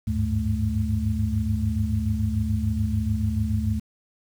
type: tone cluster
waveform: sine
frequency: 74.9 / 97.9 / 104.8 / 216.6 Hz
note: D2 / G2 / G#2 / A3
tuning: +35 / -2 / +16 / -27 cents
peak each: -27 dBFS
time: 0.07-3.8 s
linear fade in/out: 10 ms
effects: 8-bit